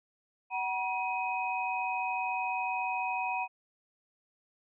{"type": "tone cluster", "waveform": "sine", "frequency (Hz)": [751, 961, 2513], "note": ["F#5", "B5", "D#7"], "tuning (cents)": [26, -48, 17], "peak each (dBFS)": [-34, -34, -35], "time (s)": [0.5, 3.48], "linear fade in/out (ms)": 50, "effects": []}